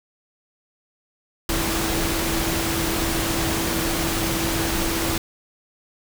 sine tone in noise, 330 Hz, E4, 2 cents sharp, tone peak -27 dBFS, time 1.49-5.18 s, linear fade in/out 2 ms, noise pink, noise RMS -24 dBFS, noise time 1.49-5.18 s, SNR -6 dB, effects none

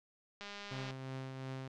click train, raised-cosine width 0.2 ms, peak -29 dBFS, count 102, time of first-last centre 0.41-0.908 s, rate 203 Hz
sawtooth tone with tremolo, 132.1 Hz, C3, 17 cents sharp, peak -36 dBFS, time 0.71-1.68 s, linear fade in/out 5 ms, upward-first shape triangle, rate 2.8 Hz, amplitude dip 40%
effects low-pass 5000 Hz 12 dB/octave

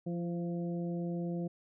harmonic tone with a mistuned harmonic, 173 Hz, F3, 16 cents flat, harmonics 1 / 2 / 3 / 4, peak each -34 / -40 / -44 / -50 dBFS, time 0.06-1.48 s, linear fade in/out 10 ms, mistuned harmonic 2, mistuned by -20 cents, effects none

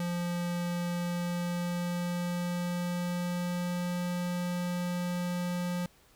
square tone with pitch glide, 174.5 to 177.04 Hz, F3 to F3, -1 to +24 cents, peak -31 dBFS, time 0-5.86 s, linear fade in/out 2 ms, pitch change +25 cents, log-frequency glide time 0.89-4.01 s, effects pink hiss -62 dBFS RMS until 6.15 s

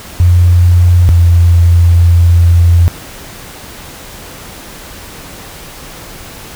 sine tone pair in turn, 88.1 / 85.94 Hz, F2 / F2, +16 / -27 cents, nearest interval unison, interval 43 cents, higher first, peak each -3 dBFS, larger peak neither, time 0.2-1.09 / 1.09-2.88 s, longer second, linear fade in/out 0 ms, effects pink hiss -30 dBFS RMS until 6.55 s

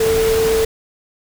sine tone in noise, 446.2 Hz, A4, 24 cents sharp, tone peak -13 dBFS, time 0-0.65 s, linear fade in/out 5 ms, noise pink, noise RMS -23 dBFS, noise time 0-0.65 s, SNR +7 dB, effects none

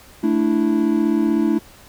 triangle chord, A suspended fourth, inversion none, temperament equal, 220 / 293.7 / 329.6 Hz, A3 / D4 / E4, 0 / 0 / 0 cents, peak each -18 / -18 / -17 dBFS, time 0.23-1.59 s, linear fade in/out 10 ms, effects pink hiss -46 dBFS RMS until 1.88 s

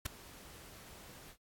pink noise with ADSR envelope, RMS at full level -33 dBFS, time 0.05-1.37 s, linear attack 12 ms, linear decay 5 ms, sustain -21 dB, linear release 72 ms, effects AAC 64 kbps

